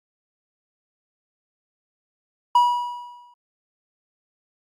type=tone with exponential decay; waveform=triangle; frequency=970 Hz; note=B5; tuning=31 cents flat; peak=-9 dBFS; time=2.55-3.34 s; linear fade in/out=5 ms; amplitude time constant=170 ms; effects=Opus 48 kbps